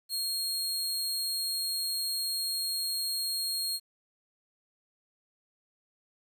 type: tone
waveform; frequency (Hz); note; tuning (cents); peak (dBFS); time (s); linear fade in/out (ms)
sawtooth; 4257; C8; +29; -27; 0.09-3.8; 50
effects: 10-bit